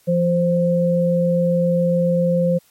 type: tone pair together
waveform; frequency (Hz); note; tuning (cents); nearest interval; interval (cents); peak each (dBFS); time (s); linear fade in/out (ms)
sine; 172.03 / 523.3; F3 / C5; -26 / 0; octave + perfect fifth; 1926; -17; 0.07-2.59; 20
effects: white hiss -56 dBFS RMS until 2.7 s + MP3 64 kbps